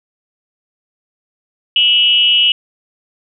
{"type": "tone with frequency modulation", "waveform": "sine", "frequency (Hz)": 2932, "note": "F#7", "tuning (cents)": -16, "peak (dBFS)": -8, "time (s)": [1.76, 2.52], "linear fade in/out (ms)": 2, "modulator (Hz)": 275, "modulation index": 0.64, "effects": []}